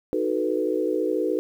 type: chord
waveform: sine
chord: B dominant seventh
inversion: first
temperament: equal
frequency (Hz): 311.1 / 370 / 440 / 493.9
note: D#4 / F#4 / A4 / B4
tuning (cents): 0 / 0 / 0 / 0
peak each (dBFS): -27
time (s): 0.13-1.39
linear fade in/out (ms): 0
effects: 9-bit